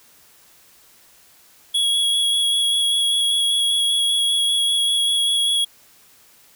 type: tone with vibrato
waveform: square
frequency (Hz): 3337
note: G#7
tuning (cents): +8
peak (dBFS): -17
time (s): 1.74-5.65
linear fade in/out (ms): 10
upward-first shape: square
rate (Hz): 5.1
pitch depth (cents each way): 10
effects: white hiss -52 dBFS RMS until 6.55 s